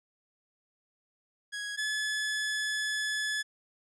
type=tone pair in turn; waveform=sawtooth; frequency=1661.2 / 1715.8 Hz; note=G#6 / A6; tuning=0 / -44 cents; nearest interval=minor second; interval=56 cents; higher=second; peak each=-31 / -26 dBFS; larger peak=second; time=1.52-1.77 / 1.77-3.43 s; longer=second; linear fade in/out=20 ms; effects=resampled to 22050 Hz